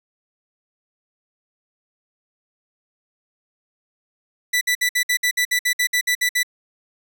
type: tone bursts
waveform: sawtooth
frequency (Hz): 1975.5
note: B6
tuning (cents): 0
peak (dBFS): -13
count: 14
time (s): 4.53-6.432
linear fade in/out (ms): 10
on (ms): 82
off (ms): 58
effects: none